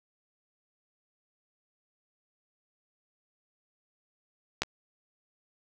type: clicks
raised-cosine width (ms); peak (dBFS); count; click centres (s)
0.2; -8 / -29; 2; 4.62 / 4.634
effects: none